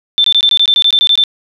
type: tone bursts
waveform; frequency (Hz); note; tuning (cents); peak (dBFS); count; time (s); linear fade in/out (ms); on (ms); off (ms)
sine; 3550; A7; +15; -6; 13; 0.18-1.238; 0; 62; 21
effects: none